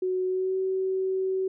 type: tone with pitch glide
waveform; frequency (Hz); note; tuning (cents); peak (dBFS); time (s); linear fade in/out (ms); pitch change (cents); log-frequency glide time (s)
sine; 370 to 378.6; F#4 to F#4; 0 to +40; -24; 0.02-1.48; 5; +40; 0.26-0.57
effects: none